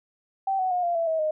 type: tone with pitch steps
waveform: sine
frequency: 775 / 746.4 / 718.9 / 692.4 / 666.9 / 642.4 / 618.7 Hz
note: G5 / F#5 / F5 / F5 / E5 / E5 / D#5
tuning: -20 / +15 / +50 / -15 / +20 / -45 / -10 cents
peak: -22 dBFS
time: 0.47-1.31 s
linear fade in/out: 5 ms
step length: 120 ms
effects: none